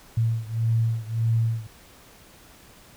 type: beating tone pair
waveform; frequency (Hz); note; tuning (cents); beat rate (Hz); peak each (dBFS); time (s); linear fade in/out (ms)
sine; 113.2 / 114.9; A2 / A#2; +50 / -25; 1.7; -23 / -25; 0.17-1.67; 5
effects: pink hiss -51 dBFS RMS until 2.96 s